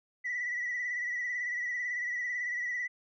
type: tone with vibrato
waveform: sine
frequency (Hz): 1955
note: B6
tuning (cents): -18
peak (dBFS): -30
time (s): 0.24-2.88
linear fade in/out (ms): 20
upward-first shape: sine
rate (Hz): 18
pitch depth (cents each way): 47
effects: tanh soft clip ceiling -28 dBFS